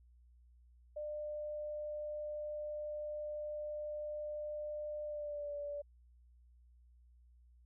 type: tone with pitch glide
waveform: sine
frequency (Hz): 599 to 579.6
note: D5 to D5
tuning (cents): +34 to -23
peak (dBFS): -39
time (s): 0.96-5.82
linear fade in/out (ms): 10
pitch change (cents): -57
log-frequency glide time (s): 5.04-5.55
effects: added 60 Hz sine -61 dBFS peak until 7.65 s